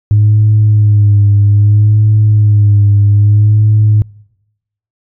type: tone with vibrato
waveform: sine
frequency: 104.4 Hz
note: G#2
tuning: 10 cents sharp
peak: -3 dBFS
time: 0.11-4.02 s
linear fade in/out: 0 ms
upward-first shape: sine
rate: 0.62 Hz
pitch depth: 42 cents each way
effects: noise-tail reverb RT60 0.9 s tail -26 dB re dry + tanh soft clip ceiling -1 dBFS